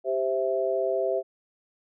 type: chord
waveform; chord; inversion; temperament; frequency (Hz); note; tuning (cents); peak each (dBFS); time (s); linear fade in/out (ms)
sine; C major; second; equal; 392 / 523.3 / 659.3; G4 / C5 / E5; 0 / 0 / 0; -28 / -28 / -27; 0.04-1.23; 50
effects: none